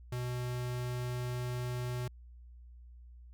square tone, 123.7 Hz, B2, 3 cents sharp, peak -35 dBFS, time 0.12-2.08 s, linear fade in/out 5 ms, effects added 60 Hz sine -50 dBFS peak until 3.33 s

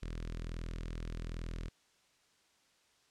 sawtooth tone with notch filter, 41.2 Hz, E1, in tune, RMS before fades -41 dBFS, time 0.02-1.69 s, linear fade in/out 10 ms, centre 800 Hz, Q 1.1, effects white hiss -70 dBFS RMS until 3.1 s + low-pass 7000 Hz 12 dB/octave

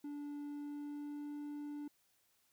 triangle tone with pitch glide, 290.4 to 292.9 Hz, D4 to D4, -19 to -5 cents, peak -40 dBFS, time 0.04-1.88 s, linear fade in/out 5 ms, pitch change +14 cents, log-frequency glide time 0.46-1.36 s, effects white hiss -75 dBFS RMS until 2.52 s

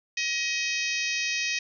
harmonic tone, 632 Hz, D#5, 27 cents sharp, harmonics 3 / 4 / 5 / 6 / 7 / 8 / 9 / 10, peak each -33 / -29 / -37 / -37 / -38 / -36 / -36 / -39 dBFS, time 0.17-1.59 s, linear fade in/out 5 ms, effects none

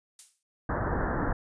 violet noise with exponential decay, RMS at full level -38 dBFS, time 0.19-0.43 s, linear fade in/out 2 ms, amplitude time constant 52 ms
pink low-pass noise, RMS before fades -29 dBFS, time 0.69-1.33 s, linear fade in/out 5 ms, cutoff 1800 Hz, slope 96 dB/octave
effects resampled to 22050 Hz

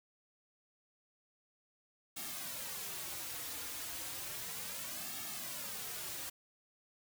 white noise with flanger, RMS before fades -43 dBFS, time 2.16-6.3 s, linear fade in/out 10 ms, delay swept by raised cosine 2 to 5.3 ms, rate 0.33 Hz, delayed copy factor -0.95, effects none

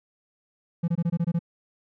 triangle tone bursts, 169.6 Hz, E3, 50 cents sharp, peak -19 dBFS, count 8, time 0.83-1.392 s, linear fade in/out 10 ms, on 51 ms, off 22 ms, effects none

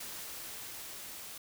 white noise with level ramp, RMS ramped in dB -43 to -46 dBFS, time 0-1.38 s, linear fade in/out 5 ms, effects none

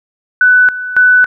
sine tone with tremolo, 1494 Hz, F#6, 16 cents sharp, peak -4 dBFS, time 0.41-1.26 s, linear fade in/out 2 ms, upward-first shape square, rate 1.8 Hz, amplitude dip 80%, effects none

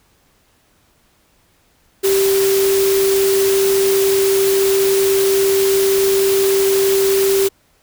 sine tone in noise, 390 Hz, G4, 9 cents flat, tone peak -12 dBFS, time 2.03-7.49 s, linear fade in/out 20 ms, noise white, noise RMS -22 dBFS, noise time 2.03-7.49 s, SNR +7 dB, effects pink hiss -57 dBFS RMS until 7.82 s

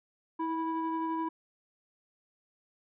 triangle ring-modulated tone, 329.4 Hz, E4, 1 cent flat, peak -25 dBFS, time 0.39-1.29 s, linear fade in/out 10 ms, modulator 653 Hz, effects resampled to 8000 Hz

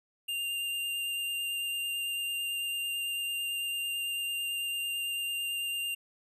square tone with vibrato, 2794 Hz, F7, in tune, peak -32 dBFS, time 0.28-5.95 s, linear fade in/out 10 ms, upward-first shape triangle, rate 9 Hz, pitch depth 12 cents each way, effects none

